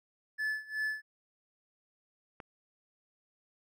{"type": "tone with tremolo", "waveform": "triangle", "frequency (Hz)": 1732, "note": "A6", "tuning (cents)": -28, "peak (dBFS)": -28, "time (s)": [0.38, 1.02], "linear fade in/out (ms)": 20, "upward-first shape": "sine", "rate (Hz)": 2.7, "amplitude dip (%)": 90}
{"type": "click", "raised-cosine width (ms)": 0.5, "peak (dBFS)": -29, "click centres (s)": 2.402}
{"effects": []}